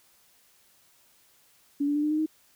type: tone with pitch steps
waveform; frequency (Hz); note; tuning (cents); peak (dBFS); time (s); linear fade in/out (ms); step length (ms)
sine; 285.2 / 290.5 / 295.9 / 301.5 / 307.1 / 312.8; C#4 / D4 / D4 / D4 / D#4 / D#4; +49 / -19 / +13 / +46 / -23 / +9; -23; 1.8-2.262; 10; 77
effects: white hiss -62 dBFS RMS until 2.55 s